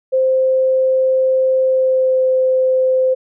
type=tone with pitch glide; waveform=sine; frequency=522 to 517.8 Hz; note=C5 to C5; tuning=-4 to -18 cents; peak=-11 dBFS; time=0.12-3.15 s; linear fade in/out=20 ms; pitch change=-14 cents; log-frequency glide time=1.62-2.24 s; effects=none